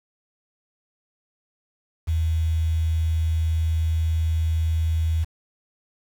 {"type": "tone with quantisation", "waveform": "sine", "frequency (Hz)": 80.9, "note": "E2", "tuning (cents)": -32, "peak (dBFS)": -19, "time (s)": [2.07, 5.25], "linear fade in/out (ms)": 20, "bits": 7, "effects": []}